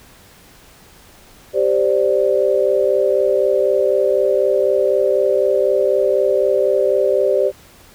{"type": "chord", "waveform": "sine", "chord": "G suspended fourth", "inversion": "none", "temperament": "equal", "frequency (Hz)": [392, 523.3, 587.3], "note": ["G4", "C5", "D5"], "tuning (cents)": [0, 0, 0], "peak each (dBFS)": -17, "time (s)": [1.53, 7.52], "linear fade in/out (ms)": 50, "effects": ["pink hiss -46 dBFS RMS until 7.94 s"]}